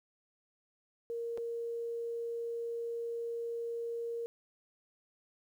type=tone with dropouts; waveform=sine; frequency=466.2 Hz; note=A#4; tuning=in tune; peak=-35 dBFS; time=1.1-4.26 s; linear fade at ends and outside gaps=0 ms; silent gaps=1.375-1.381 s; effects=11-bit